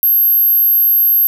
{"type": "tone", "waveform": "sine", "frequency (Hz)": 12544, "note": "G9", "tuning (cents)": 0, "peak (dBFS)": -8, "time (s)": [0.03, 1.27], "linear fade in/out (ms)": 0, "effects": []}